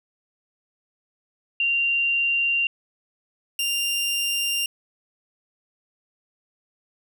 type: tone pair in turn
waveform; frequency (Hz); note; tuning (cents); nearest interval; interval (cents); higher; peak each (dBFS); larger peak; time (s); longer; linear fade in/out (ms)
sine / sawtooth; 2772 / 2791; F7 / F7; -14 / -2; unison; 12; second; -19; neither; 1.6-2.67 / 3.59-4.66; neither; 2
effects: none